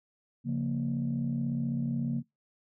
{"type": "chord", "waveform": "sine", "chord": "Bb minor", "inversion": "first", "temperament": "equal", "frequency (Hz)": [138.59, 174.61, 233.1], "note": ["Db3", "F3", "Bb3"], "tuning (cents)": [0, 0, 0], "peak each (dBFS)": [-31, -36, -30], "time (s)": [0.44, 2.23], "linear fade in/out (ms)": 50, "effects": ["noise-tail reverb RT60 0.2 s tail -26 dB re dry", "tanh soft clip ceiling -22 dBFS"]}